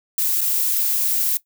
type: noise with dropouts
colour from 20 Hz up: violet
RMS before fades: -20 dBFS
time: 0.18-1.37 s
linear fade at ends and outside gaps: 2 ms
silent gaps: 0.408-0.414 s
effects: noise-tail reverb RT60 0.1 s tail -17 dB re dry